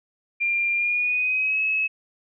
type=tone with pitch glide; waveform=sine; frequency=2391 to 2577 Hz; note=D7 to E7; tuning=+30 to -40 cents; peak=-20 dBFS; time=0.4-1.88 s; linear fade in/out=20 ms; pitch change=+130 cents; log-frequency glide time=0.73-1.61 s; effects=none